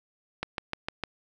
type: click train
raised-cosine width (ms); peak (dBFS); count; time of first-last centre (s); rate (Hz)
0.3; -14; 5; 0.43-1.037; 6.59
effects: none